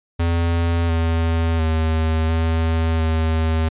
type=tone with pitch steps; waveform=square; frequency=84.4 / 82.4 / 80 / 81.5 / 80.3 Hz; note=E2 / E2 / D#2 / E2 / E2; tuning=+41 / 0 / +49 / -19 / -45 cents; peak=-17 dBFS; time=0.19-3.69 s; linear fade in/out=10 ms; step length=700 ms; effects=resampled to 8000 Hz